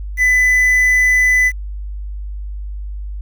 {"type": "tone with quantisation", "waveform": "triangle", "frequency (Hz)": 2000, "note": "B6", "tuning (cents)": 21, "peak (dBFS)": -8, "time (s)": [0.17, 1.52], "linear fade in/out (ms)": 50, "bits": 6, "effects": ["added 50 Hz sine -23 dBFS peak until 3.21 s"]}